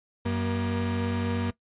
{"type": "tone pair together", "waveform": "35% pulse", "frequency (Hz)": [94.13, 237.2], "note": ["F#2", "A#3"], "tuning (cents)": [30, 30], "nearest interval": "octave + major third", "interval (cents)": 1600, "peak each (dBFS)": -27, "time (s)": [0.25, 1.51], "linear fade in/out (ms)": 10, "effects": ["noise-tail reverb RT60 0.1 s tail -18 dB re dry", "resampled to 8000 Hz"]}